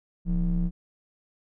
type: ring-modulated tone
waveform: triangle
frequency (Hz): 71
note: C#2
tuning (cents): +42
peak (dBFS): -17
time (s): 0.25-0.71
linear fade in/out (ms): 50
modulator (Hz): 103
effects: none